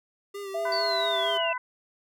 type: tone with vibrato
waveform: square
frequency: 396.4 Hz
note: G4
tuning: 19 cents sharp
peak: -35 dBFS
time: 0.34-1.38 s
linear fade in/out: 10 ms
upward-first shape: sine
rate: 4.4 Hz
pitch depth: 40 cents each way
type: tone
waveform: sine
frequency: 666 Hz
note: E5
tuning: 18 cents sharp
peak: -27 dBFS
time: 0.54-1.53 s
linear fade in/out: 10 ms
type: harmonic tone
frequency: 502 Hz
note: B4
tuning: 28 cents sharp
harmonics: 2 / 3 / 4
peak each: -31 / -35 / -37 dBFS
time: 0.65-1.58 s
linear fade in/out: 5 ms
type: linear sweep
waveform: sine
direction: down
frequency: 4600 to 2637 Hz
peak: -28 dBFS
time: 0.72-1.53 s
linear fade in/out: 2 ms
effects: none